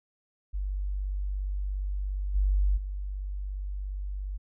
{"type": "tone with level steps", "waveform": "sine", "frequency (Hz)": 48.59, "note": "G1", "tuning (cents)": -15, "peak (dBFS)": [-28, -21, -31], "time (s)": [0.53, 4.38], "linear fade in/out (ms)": 20, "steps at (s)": [2.34, 2.76], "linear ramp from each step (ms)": 20, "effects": []}